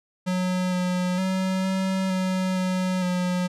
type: tone with pitch steps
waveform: square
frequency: 183 / 181.1 / 188.2 / 189.9 / 186.5 / 184.9 / 180.4 Hz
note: F#3 / F#3 / F#3 / F#3 / F#3 / F#3 / F#3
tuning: -19 / -37 / +30 / +45 / +14 / -1 / -44 cents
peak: -23 dBFS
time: 0.26-3.48 s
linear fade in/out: 20 ms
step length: 460 ms
effects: low-pass 9000 Hz 12 dB/octave